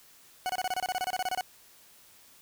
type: tone bursts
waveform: 40% pulse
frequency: 740 Hz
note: F#5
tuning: in tune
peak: -27 dBFS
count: 16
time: 0.46-1.409 s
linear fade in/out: 0 ms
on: 34 ms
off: 27 ms
effects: white hiss -57 dBFS RMS until 2.41 s